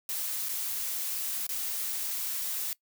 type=noise with dropouts; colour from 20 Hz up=blue; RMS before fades=-33 dBFS; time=0.09-2.73 s; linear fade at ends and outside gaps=1 ms; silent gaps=0.486-0.491 / 1.467-1.491 s; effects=noise-tail reverb RT60 0.1 s tail -21 dB re dry